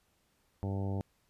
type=harmonic tone; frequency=98 Hz; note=G2; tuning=in tune; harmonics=1 / 2 / 3 / 4 / 5 / 6 / 7 / 8 / 9; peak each=-33 / -39 / -43 / -45 / -47 / -49 / -50 / -51 / -52 dBFS; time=0.63-1.01 s; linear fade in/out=0 ms; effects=pink hiss -73 dBFS RMS until 1.29 s + resampled to 32000 Hz